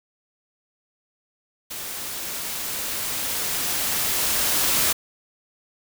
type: noise with level ramp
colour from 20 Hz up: white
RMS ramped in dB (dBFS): -33 to -20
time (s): 1.7-4.93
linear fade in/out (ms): 10
effects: none